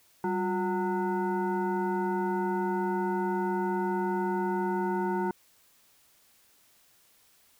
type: tone with frequency modulation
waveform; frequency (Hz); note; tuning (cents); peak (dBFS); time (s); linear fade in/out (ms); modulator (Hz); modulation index
sine; 359.3; F4; +49; -26; 0.24-5.31; 2; 553; 1.3
effects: white hiss -63 dBFS RMS until 7.59 s